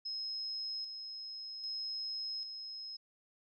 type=tone with tremolo; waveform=sine; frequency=5140 Hz; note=E8; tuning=45 cents flat; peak=-37 dBFS; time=0.05-2.97 s; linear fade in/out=10 ms; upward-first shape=square; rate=0.63 Hz; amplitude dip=45%; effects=none